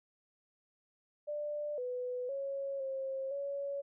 sine tone with pitch steps, 592 / 497.8 / 551 / 535 / 561 Hz, D5 / B4 / C#5 / C5 / C#5, +14 / +14 / -11 / +38 / +21 cents, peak -35 dBFS, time 1.27-3.82 s, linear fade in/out 20 ms, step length 510 ms, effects none

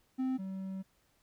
triangle tone pair in turn, 260 / 190.97 Hz, C4 / G3, -11 / -45 cents, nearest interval perfect fourth, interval 534 cents, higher first, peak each -28 / -35 dBFS, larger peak first, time 0.18-0.38 / 0.38-0.83 s, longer second, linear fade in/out 20 ms, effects pink hiss -72 dBFS RMS until 1.22 s

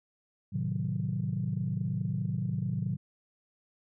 sine chord, A diminished seventh, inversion none, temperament equal, 110 / 130.81 / 155.56 / 185 Hz, A2 / C3 / Eb3 / Gb3, 0 / 0 / 0 / 0 cents, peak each -34 dBFS, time 0.52-2.97 s, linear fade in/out 20 ms, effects tanh soft clip ceiling -20 dBFS

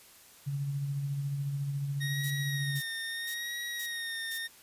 sine tone with tremolo, 140.6 Hz, C#3, 25 cents sharp, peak -29 dBFS, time 0.46-2.81 s, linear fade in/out 20 ms, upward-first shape sine, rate 14 Hz, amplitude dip 35%
25% pulse tone with vibrato, 1864.7 Hz, A#6, in tune, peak -31 dBFS, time 2-4.48 s, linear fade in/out 20 ms, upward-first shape sine, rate 0.77 Hz, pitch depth 40 cents each way
violet noise bursts, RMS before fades -37 dBFS, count 5, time 2.23-4.385 s, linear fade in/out 10 ms, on 79 ms, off 440 ms
effects white hiss -56 dBFS RMS until 4.62 s + resampled to 32000 Hz

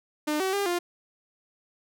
sawtooth tone with pitch steps, 301.7 / 380 / 401.4 / 350.7 Hz, D4 / F#4 / G4 / F4, +47 / +46 / +41 / +7 cents, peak -21 dBFS, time 0.27-0.79 s, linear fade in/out 10 ms, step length 130 ms, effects none

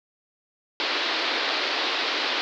white band-pass noise, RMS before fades -26 dBFS, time 0.8-2.41 s, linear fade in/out 0 ms, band 270 to 4600 Hz, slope 48 dB/octave, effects none

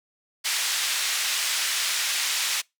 pink band-pass noise, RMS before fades -26 dBFS, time 0.44-2.62 s, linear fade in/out 20 ms, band 2200 to 9400 Hz, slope 12 dB/octave, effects noise-tail reverb RT60 0.2 s tail -25 dB re dry

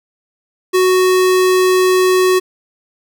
square tone, 370 Hz, F#4, in tune, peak -10 dBFS, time 0.73-2.4 s, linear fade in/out 20 ms, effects none

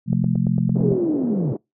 sine chord, F major, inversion second, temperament just, 130.96 / 174.61 / 218.3 Hz, C3 / F3 / A3, +2 / 0 / -13 cents, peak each -21 / -20 / -23 dBFS, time 0.06-0.97 s, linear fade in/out 50 ms
click train, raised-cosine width 2 ms, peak -17 dBFS, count 8, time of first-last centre 0.13-0.92 s, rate 8.86 Hz
white band-pass noise, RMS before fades -27 dBFS, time 0.75-1.57 s, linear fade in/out 5 ms, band 170 to 420 Hz, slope 24 dB/octave
sine linear sweep, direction down, 432.7 to 123.47 Hz, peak -19 dBFS, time 0.83-1.53 s, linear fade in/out 10 ms
effects noise-tail reverb RT60 0.2 s tail -26 dB re dry

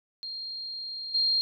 sine tone with level steps, 4213 Hz, C8, 11 cents sharp, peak -34 / -22 dBFS, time 0.23-1.41 s, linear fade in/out 0 ms, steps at 1.14 s, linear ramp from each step 10 ms, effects none

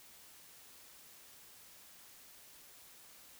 silence, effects white hiss -58 dBFS RMS until 3.39 s

